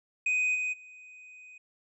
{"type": "tone with level steps", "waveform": "triangle", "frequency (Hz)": 2500, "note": "D#7", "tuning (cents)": 8, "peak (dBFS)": [-23, -27, -46], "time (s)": [0.26, 1.58], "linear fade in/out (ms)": 5, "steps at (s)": [0.54, 0.72], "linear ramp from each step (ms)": 20, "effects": ["resampled to 22050 Hz"]}